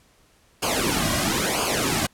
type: noise with flanger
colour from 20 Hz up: pink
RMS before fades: -23 dBFS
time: 0.62-2.07 s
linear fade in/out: 10 ms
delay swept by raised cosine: 0.52 to 2.32 ms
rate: 1 Hz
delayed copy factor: -0.85
effects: pink hiss -59 dBFS RMS until 2.13 s + low-pass 12000 Hz 12 dB/octave